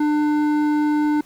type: tone with hard clipping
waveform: sine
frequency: 299.2 Hz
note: D4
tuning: 32 cents sharp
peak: -18 dBFS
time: 0-1.21 s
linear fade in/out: 5 ms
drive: 10 dB
effects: pink hiss -51 dBFS RMS until 1.25 s